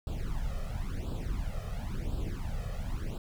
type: noise with flanger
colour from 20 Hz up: brown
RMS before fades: -34 dBFS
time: 0.07-3.18 s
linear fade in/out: 2 ms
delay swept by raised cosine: 0.24 to 1.64 ms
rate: 0.96 Hz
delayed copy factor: +0.9
effects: none